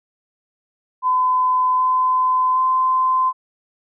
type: tone with pitch steps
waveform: sine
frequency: 1015 / 1021 / 1032 Hz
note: B5 / C6 / C6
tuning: +47 / -43 / -24 cents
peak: -14 dBFS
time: 1.02-3.33 s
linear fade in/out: 50 ms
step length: 770 ms
effects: none